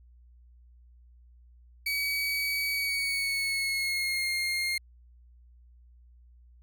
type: tone with pitch glide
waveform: 30% pulse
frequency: 2269 to 2129 Hz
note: C#7 to C7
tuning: +40 to +30 cents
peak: -25 dBFS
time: 1.86-4.78 s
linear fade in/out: 5 ms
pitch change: -110 cents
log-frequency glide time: 2.71-4.3 s
effects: added 60 Hz sine -53 dBFS peak until 6.62 s